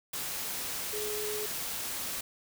sine tone in noise, 422.2 Hz, G#4, 29 cents sharp, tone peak -35 dBFS, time 0.93-1.46 s, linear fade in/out 5 ms, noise white, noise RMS -36 dBFS, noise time 0.13-2.21 s, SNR -2 dB, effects none

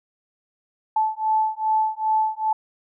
sine beating tone pair, 870 / 872.5 Hz, A5 / A5, -20 / -15 cents, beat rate 2.5 Hz, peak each -22 dBFS, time 0.96-2.53 s, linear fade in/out 5 ms, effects none

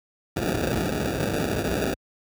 white noise with sample-and-hold, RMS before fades -25 dBFS, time 0.36-1.94 s, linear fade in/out 5 ms, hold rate 1050 Hz, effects high-pass 60 Hz 12 dB/octave

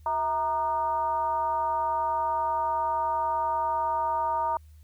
sine tone with frequency modulation, 932.3 Hz, A#5, in tune, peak -24 dBFS, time 0.06-4.57 s, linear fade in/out 2 ms, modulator 282 Hz, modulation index 0.7, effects added 76 Hz sine -48 dBFS peak until 4.83 s + white hiss -68 dBFS RMS until 4.83 s

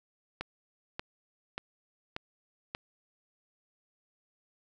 click train, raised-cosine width 0.3 ms, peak -19 dBFS, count 5, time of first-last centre 0.41-2.749 s, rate 1.71 Hz, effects none

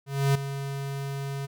square tone with ADSR envelope, 138.5 Hz, C#3, 1 cent flat, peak -19 dBFS, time 0.06-1.47 s, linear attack 290 ms, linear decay 6 ms, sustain -12 dB, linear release 23 ms, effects none

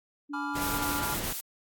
sine tone, 289.5 Hz, D4, 25 cents flat, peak -35 dBFS, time 0.29-1.03 s, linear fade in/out 20 ms
triangle chord, G# diminished seventh, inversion none, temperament equal with one note detuned, 847.6 / 987.8 / 1174.7 / 1396.9 Hz, G#5 / B5 / D6 / F6, +35 / 0 / 0 / 0 cents, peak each -36 / -37 / -38 / -34 dBFS, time 0.33-1.15 s, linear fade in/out 10 ms
pink noise, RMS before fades -35 dBFS, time 0.55-1.33 s, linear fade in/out 5 ms
blue noise bursts, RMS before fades -35 dBFS, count 4, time 0.61-1.411 s, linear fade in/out 10 ms, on 180 ms, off 27 ms
effects AAC 64 kbps

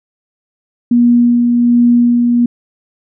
sine tone with tremolo, 239.8 Hz, A#3, 49 cents sharp, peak -5 dBFS, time 0.91-2.46 s, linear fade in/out 5 ms, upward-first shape sine, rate 1.3 Hz, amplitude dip 30%, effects none

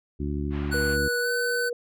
harmonic tone, 72.2 Hz, D2, 29 cents flat, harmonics 1 / 2 / 3 / 4 / 5, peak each -29 / -33 / -34 / -33 / -36 dBFS, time 0.19-1.09 s, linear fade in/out 20 ms
pink band-pass noise, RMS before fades -43 dBFS, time 0.5-0.98 s, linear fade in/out 50 ms, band 610 to 2800 Hz, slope 24 dB/octave
square tone with pitch glide, 1480 to 1511.1 Hz, F#6 to F#6, 0 to +36 cents, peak -26 dBFS, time 0.71-1.7 s, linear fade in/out 20 ms, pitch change +36 cents, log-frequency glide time 1.21-1.29 s
sine tone, 480.8 Hz, B4, 46 cents flat, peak -27 dBFS, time 0.74-1.73 s, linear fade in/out 2 ms
effects none

